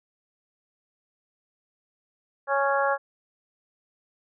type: harmonic tone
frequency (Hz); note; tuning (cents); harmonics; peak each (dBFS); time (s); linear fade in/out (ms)
277.2; C#4; 0; 2 / 3 / 4 / 5 / 6; -25 / -27 / -28 / -29 / -30; 2.47-2.98; 50
effects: none